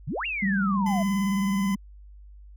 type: exponential two-way sweep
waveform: sine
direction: up then down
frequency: 111 to 2840 to 641 Hz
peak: -27 dBFS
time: 0.07-1.03 s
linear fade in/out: 10 ms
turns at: 0.26 s
type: tone with vibrato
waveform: sine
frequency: 196 Hz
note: G3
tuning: in tune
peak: -22 dBFS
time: 0.42-1.76 s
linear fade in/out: 10 ms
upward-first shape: sine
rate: 19 Hz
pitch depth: 72 cents each way
type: tone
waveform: 25% pulse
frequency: 1015 Hz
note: B5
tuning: 47 cents sharp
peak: -29 dBFS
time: 0.86-1.75 s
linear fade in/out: 5 ms
effects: added 50 Hz sine -44 dBFS peak until 2.56 s